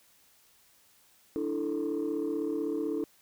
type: chord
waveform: sine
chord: D suspended second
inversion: none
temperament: equal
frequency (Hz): 293.7 / 329.6 / 440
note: D4 / E4 / A4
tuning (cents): 0 / 0 / 0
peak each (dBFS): -32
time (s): 1.36-3.04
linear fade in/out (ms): 0
effects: tanh soft clip ceiling -24 dBFS + white hiss -63 dBFS RMS until 3.21 s